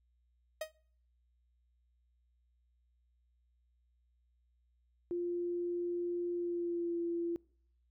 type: tone with exponential decay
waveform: 45% pulse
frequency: 627 Hz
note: D#5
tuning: 13 cents sharp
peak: -33 dBFS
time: 0.61-0.72 s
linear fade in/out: 5 ms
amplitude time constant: 23 ms
type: tone with pitch glide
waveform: sine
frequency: 349.2 to 341 Hz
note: F4 to F4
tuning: 0 to -41 cents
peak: -33 dBFS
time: 5.11-7.36 s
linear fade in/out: 0 ms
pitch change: -41 cents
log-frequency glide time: 6.33-6.99 s
effects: noise-tail reverb RT60 0.6 s tail -25 dB re dry + added 60 Hz sine -70 dBFS peak until 7.9 s